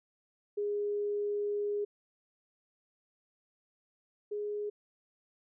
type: tone pair in turn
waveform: sine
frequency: 411.8 / 415.6 Hz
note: G#4 / G#4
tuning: -15 / +1 cents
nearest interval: unison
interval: 16 cents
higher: second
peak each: -30 / -33 dBFS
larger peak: first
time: 0.57-1.85 / 4.31-4.7 s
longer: first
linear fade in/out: 10 ms
effects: none